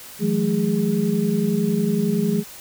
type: tone cluster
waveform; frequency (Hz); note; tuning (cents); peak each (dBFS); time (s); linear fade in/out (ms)
sine; 162.6 / 182.6 / 213.5 / 411.4; E3 / F#3 / G#3 / G#4; -23 / -23 / +48 / -16; -25 / -23 / -21 / -25; 0.19-2.44; 50
effects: white hiss -40 dBFS RMS until 2.6 s